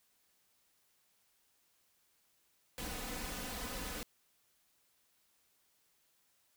pink noise with comb filter, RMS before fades -42 dBFS, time 2.78-4.03 s, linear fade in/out 0 ms, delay 4 ms, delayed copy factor +0.7, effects white hiss -74 dBFS RMS until 6.56 s

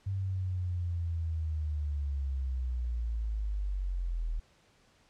sine linear sweep, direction down, 98 to 38.89 Hz, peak -30 dBFS, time 0.06-4.4 s, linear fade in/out 10 ms, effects pink hiss -65 dBFS RMS until 5.09 s + low-pass 7000 Hz 12 dB/octave

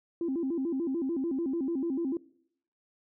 sine tone with vibrato, 300 Hz, D4, 37 cents sharp, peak -27 dBFS, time 0.21-2.17 s, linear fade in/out 2 ms, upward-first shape square, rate 6.8 Hz, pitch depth 210 cents each way, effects noise-tail reverb RT60 0.7 s tail -22 dB re dry + tanh soft clip ceiling -23 dBFS

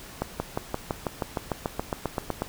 accelerating click train, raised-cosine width 1 ms, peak -12 dBFS, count 16, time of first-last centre 0.22-2.42 s, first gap 180 ms, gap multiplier 0.97, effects pink hiss -44 dBFS RMS until 2.48 s

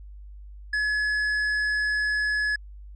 sine tone with hard clipping, 1700 Hz, G#6, 40 cents sharp, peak -24 dBFS, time 0.73-2.56 s, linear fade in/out 5 ms, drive 6 dB, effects added 50 Hz sine -40 dBFS peak until 2.95 s + resampled to 22050 Hz

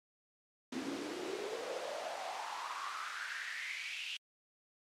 pink noise with high-pass filter sweep, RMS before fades -41 dBFS, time 0.72-4.17 s, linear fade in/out 5 ms, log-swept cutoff 250 to 2900 Hz, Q 5.7, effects low-pass 6000 Hz 12 dB/octave + MP3 96 kbps

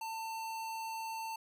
square tone, 896 Hz, A5, 31 cents sharp, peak -39 dBFS, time 0.01-1.36 s, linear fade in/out 5 ms, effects none

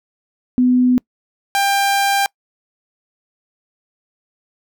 sine / sawtooth tone pair in turn, 250.3 / 794.7 Hz, B3 / G5, +23 / +23 cents, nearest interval octave + minor sixth, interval 2000 cents, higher second, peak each -10 dBFS, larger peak neither, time 0.58-0.98 / 1.55-2.26 s, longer second, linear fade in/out 0 ms, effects noise-tail reverb RT60 0.1 s tail -26 dB re dry

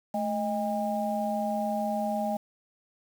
sine tone cluster, 216.7 / 624 / 808 Hz, A3 / D#5 / G#5, -26 / +5 / -48 cents, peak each -31 dBFS, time 0.14-2.37 s, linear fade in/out 5 ms, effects 8-bit

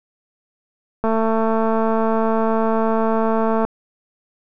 click train, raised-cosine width 1 ms, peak -7 dBFS, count 583, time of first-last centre 1.04-3.65 s, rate 223 Hz, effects none

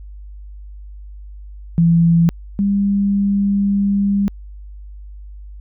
sine tone pair in turn, 168.1 / 199.91 Hz, E3 / G3, +34 / +34 cents, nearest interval minor third, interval 300 cents, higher second, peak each -9 / -13 dBFS, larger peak first, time 1.78-2.29 / 2.59-4.28 s, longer second, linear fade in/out 0 ms, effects added 50 Hz sine -32 dBFS peak until 5.6 s

